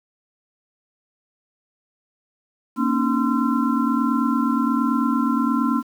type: tone cluster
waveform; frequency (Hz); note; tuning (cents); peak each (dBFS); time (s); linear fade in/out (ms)
sine; 233.2 / 274.5 / 303.2 / 1034 / 1354; A#3 / C#4 / D#4 / C6 / E6; +1 / -17 / -45 / -21 / +46; -21 / -22 / -27 / -26 / -28; 2.76-5.83; 50
effects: 8-bit